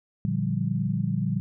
sine chord, G minor seventh, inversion first, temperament equal, 116.54 / 146.83 / 174.61 / 196 Hz, Bb2 / D3 / F3 / G3, 0 / 0 / 0 / 0 cents, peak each -29 dBFS, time 0.25-1.4 s, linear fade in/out 0 ms, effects none

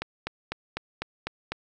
click train, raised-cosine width 0.3 ms, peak -14 dBFS, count 7, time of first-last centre 0.02-1.52 s, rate 4 Hz, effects none

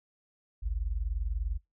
sine tone pair together, 48.44 / 68.5 Hz, G1 / C#2, -20 / -20 cents, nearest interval tritone, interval 600 cents, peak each -30 / -34 dBFS, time 0.62-1.58 s, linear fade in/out 20 ms, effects noise-tail reverb RT60 0.2 s tail -25 dB re dry

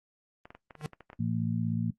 clicks, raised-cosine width 0.5 ms, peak -31 dBFS, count 11, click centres 0.455 / 0.505 / 0.55 / 0.708 / 0.753 / 0.812 / 0.846 / 0.933 / 1.007 / 1.101 / 1.131 s
square tone with exponential growth, 152 Hz, D#3, 40 cents flat, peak -29 dBFS, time 0.76-0.86 s, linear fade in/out 0 ms, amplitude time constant 21 ms
harmonic tone, 56.5 Hz, A1, 47 cents sharp, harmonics 2 / 3 / 4, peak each -32 / -32 / -32 dBFS, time 1.19-1.91 s, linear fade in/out 10 ms
effects noise-tail reverb RT60 0.1 s tail -17 dB re dry + Opus 32 kbps

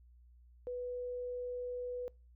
sine tone, 493.9 Hz, B4, in tune, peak -37 dBFS, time 0.67-2.08 s, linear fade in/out 0 ms, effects noise-tail reverb RT60 0.3 s tail -25 dB re dry + added 60 Hz sine -58 dBFS peak until 2.35 s

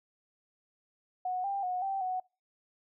sine tone with pitch steps, 734 / 793 / 729 / 779 / 740 Hz, F#5 / G5 / F#5 / G5 / F#5, -14 / +20 / -26 / -11 / 0 cents, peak -30 dBFS, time 1.25-2.2 s, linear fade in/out 5 ms, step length 190 ms, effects noise-tail reverb RT60 0.3 s tail -25 dB re dry

